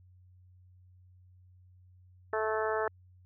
harmonic tone, 218.1 Hz, A3, 15 cents flat, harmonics 2 / 3 / 4 / 5 / 6 / 7 / 8, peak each -32 / -35 / -37 / -39 / -38 / -41 / -40 dBFS, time 2.33-2.88 s, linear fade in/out 2 ms, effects added 91 Hz sine -56 dBFS peak until 3.25 s

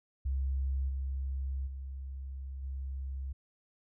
sine tone with level steps, 67 Hz, C2, 42 cents sharp, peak -29 / -32 / -38 / -35 dBFS, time 0.25-3.33 s, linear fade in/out 10 ms, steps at 0.88 / 1.66 / 2.62 s, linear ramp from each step 20 ms, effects none

